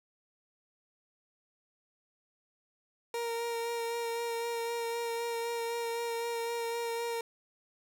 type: tone with vibrato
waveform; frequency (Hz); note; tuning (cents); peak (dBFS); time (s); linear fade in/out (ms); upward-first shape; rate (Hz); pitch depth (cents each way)
30% pulse; 466.2; A#4; 0; -30; 3.14-7.21; 2; sine; 3.9; 16
effects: none